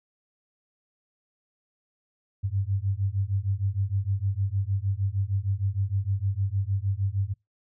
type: beating tone pair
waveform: sine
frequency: 95.2 / 101.7 Hz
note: F#2 / G#2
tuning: +50 / -36 cents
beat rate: 6.5 Hz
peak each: -27 dBFS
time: 2.43-7.34 s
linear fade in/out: 20 ms
effects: noise-tail reverb RT60 0.2 s tail -26 dB re dry